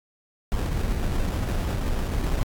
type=noise with sample-and-hold; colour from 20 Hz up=brown; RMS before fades=-25 dBFS; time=0.52-2.43 s; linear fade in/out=0 ms; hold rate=2100 Hz; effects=AAC 64 kbps